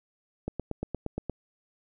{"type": "click train", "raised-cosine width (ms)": 2, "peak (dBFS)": -18, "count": 8, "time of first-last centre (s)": [0.48, 1.297], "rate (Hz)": 8.57, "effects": []}